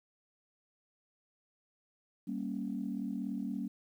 sine chord, G diminished, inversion none, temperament equal, 196 / 233.1 / 277.2 Hz, G3 / Bb3 / Db4, 0 / 0 / 0 cents, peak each -38 / -38 / -39 dBFS, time 2.27-3.68 s, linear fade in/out 10 ms, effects tanh soft clip ceiling -25 dBFS + 11-bit

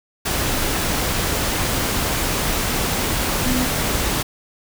sine tone in noise, 251.6 Hz, B3, 32 cents sharp, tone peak -20 dBFS, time 3.45-3.66 s, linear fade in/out 10 ms, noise pink, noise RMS -21 dBFS, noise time 0.25-4.23 s, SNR -2 dB, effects none

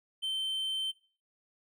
triangle tone, 3100 Hz, G7, 20 cents flat, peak -29 dBFS, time 0.22-0.92 s, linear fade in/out 20 ms, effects noise-tail reverb RT60 0.4 s tail -19 dB re dry

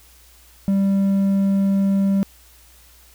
sine tone with hard clipping, 196 Hz, G3, in tune, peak -16 dBFS, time 0.68-2.23 s, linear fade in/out 0 ms, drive 3 dB, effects added 60 Hz sine -51 dBFS peak until 3.14 s + white hiss -51 dBFS RMS until 3.14 s

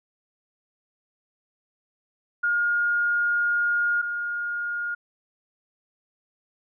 sine tone pair in turn, 1423 / 1423 Hz, F6 / F6, +32 / +32 cents, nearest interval unison, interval 0 cents, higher neither, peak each -20 / -26 dBFS, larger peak first, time 2.43-4.02 / 4.02-4.95 s, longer first, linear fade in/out 10 ms, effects none

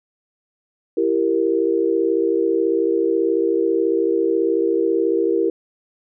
sine chord, E diminished, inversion none, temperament equal with one note detuned, 333.7 / 392 / 466.2 Hz, E4 / G4 / Bb4, +21 / 0 / 0 cents, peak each -20 dBFS, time 0.97-5.5 s, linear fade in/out 5 ms, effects none

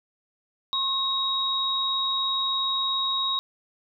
sine tone pair together, 1076 / 3793 Hz, C6 / A#7, +48 / +29 cents, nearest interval octave + minor seventh, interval 2181 cents, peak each -29 / -24 dBFS, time 0.73-3.39 s, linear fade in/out 0 ms, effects none

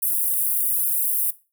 pink high-pass noise, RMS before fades -22 dBFS, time 0.02-1.31 s, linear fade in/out 10 ms, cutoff 10000 Hz, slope 48 dB/octave, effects noise-tail reverb RT60 0.3 s tail -18 dB re dry

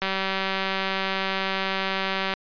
click train, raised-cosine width 0.3 ms, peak -10 dBFS, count 446, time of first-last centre 0.02-2.338 s, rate 192 Hz, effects resampled to 11025 Hz

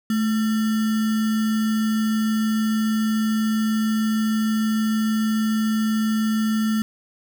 sine tone with sample-and-hold, 218.2 Hz, A3, 14 cents flat, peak -18 dBFS, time 0.1-6.82 s, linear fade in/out 2 ms, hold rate 1575 Hz, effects none

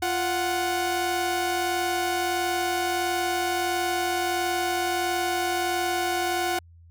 sawtooth tone pair together, 349.2 / 739.9 Hz, F4 / F#5, 0 / 0 cents, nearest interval octave + minor second, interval 1300 cents, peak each -24 / -22 dBFS, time 0.02-6.59 s, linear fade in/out 5 ms, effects added 84 Hz sine -48 dBFS peak until 6.9 s

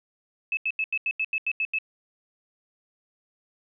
sine tone bursts, 2600 Hz, E7, 24 cents flat, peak -23 dBFS, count 10, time 0.52-1.786 s, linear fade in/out 2 ms, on 51 ms, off 84 ms, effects none

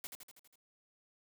white noise with echo, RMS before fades -44 dBFS, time 0.04-0.07 s, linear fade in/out 0 ms, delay 81 ms, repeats 6, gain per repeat -4 dB, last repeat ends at 0.556 s, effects none

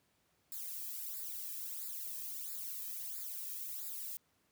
violet noise with flanger, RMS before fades -43 dBFS, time 0.52-4.17 s, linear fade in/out 0 ms, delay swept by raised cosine 0.33 to 1.43 ms, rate 1.5 Hz, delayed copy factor -0.95, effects pink hiss -75 dBFS RMS until 4.51 s + high-pass 80 Hz 12 dB/octave

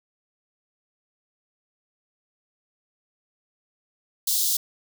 white high-pass noise, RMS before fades -23 dBFS, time 4.27-4.57 s, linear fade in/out 5 ms, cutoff 3500 Hz, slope 48 dB/octave, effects none

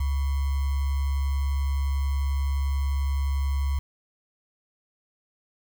sine tone with sample-and-hold, 69.3 Hz, C#2, in tune, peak -22 dBFS, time 0-3.79 s, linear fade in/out 5 ms, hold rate 1050 Hz, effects none

